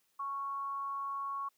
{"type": "tone with frequency modulation", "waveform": "sine", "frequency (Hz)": 1108, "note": "C#6", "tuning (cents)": -1, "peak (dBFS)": -35, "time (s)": [0.19, 1.49], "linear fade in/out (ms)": 10, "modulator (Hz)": 262, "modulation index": 0.21, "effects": ["white hiss -75 dBFS RMS until 1.57 s", "high-pass 80 Hz 12 dB/octave"]}